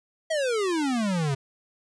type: exponential sweep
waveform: square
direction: down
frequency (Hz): 659.3 to 132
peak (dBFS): -24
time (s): 0.3-1.35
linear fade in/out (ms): 10
effects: resampled to 22050 Hz